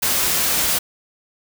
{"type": "noise", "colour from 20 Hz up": "white", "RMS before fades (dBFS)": -19, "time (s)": [0.02, 0.79], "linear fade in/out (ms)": 10, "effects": []}